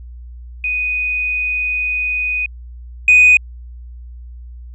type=tone pair in turn; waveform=sine; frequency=2489 / 2489 Hz; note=D#7 / D#7; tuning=0 / 0 cents; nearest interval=unison; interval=0 cents; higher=neither; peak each=-16 / -4 dBFS; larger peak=second; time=0.64-2.46 / 3.08-3.37 s; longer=first; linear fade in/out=2 ms; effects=tanh soft clip ceiling -2 dBFS + added 60 Hz sine -31 dBFS peak until 4.74 s